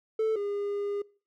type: tone pair in turn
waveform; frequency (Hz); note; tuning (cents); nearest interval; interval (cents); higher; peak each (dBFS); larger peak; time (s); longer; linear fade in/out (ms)
triangle; 440 / 406.3; A4 / G#4; 0 / -38; minor second; 138; first; -21 / -27; first; 0.19-0.36 / 0.36-1.02; second; 5
effects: noise-tail reverb RT60 0.4 s tail -23 dB re dry + tanh soft clip ceiling -18 dBFS